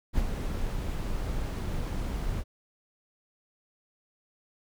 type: noise with ADSR envelope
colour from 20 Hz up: brown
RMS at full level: -26 dBFS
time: 0.13-2.44 s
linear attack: 46 ms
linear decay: 43 ms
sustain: -5 dB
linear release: 44 ms
effects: none